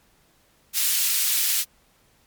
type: high-pass noise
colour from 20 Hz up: white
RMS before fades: -22 dBFS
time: 0.73-1.65 s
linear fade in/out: 50 ms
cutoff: 2400 Hz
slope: 12 dB/octave
effects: pink hiss -61 dBFS RMS until 2.26 s + MP3 96 kbps